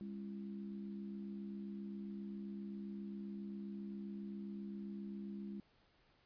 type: harmonic tone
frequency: 67.5 Hz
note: C#2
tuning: 45 cents flat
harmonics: 3 / 4 / 5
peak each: -44 / -57 / -53 dBFS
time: 0.01-5.6 s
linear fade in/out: 0 ms
effects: pink hiss -72 dBFS RMS until 6.25 s + resampled to 11025 Hz